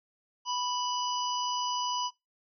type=harmonic tone; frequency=987.8 Hz; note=B5; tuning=in tune; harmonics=1 / 3 / 5 / 6; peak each=-31 / -36 / -38 / -39 dBFS; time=0.45-2.11 s; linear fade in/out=50 ms; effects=noise-tail reverb RT60 0.2 s tail -21 dB re dry